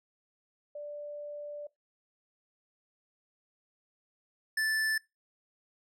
sine / square tone pair in turn, 587.3 / 1755.4 Hz, D5 / A6, 0 / -5 cents, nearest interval octave + perfect fifth, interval 1895 cents, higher second, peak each -38 / -28 dBFS, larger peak second, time 0.75-1.67 / 4.57-4.98 s, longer first, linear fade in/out 5 ms, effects noise-tail reverb RT60 0.2 s tail -22 dB re dry + low-pass 12000 Hz 12 dB/octave

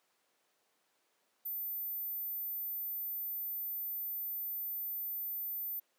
sine tone, 14080 Hz, A9, in tune, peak -36 dBFS, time 1.45-5.8 s, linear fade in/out 10 ms, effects pink hiss -75 dBFS RMS until 5.98 s + high-pass 400 Hz 12 dB/octave

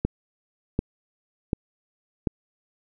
click train, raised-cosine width 3 ms, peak -9 dBFS, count 4, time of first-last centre 0.05-2.272 s, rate 1.35 Hz, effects none

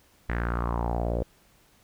sawtooth tone with low-pass filter sweep, 58.6 Hz, A#1, 10 cents sharp, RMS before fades -28 dBFS, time 0.29-1.23 s, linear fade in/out 0 ms, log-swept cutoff 1900 to 520 Hz, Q 4.5, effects pink hiss -61 dBFS RMS until 1.83 s

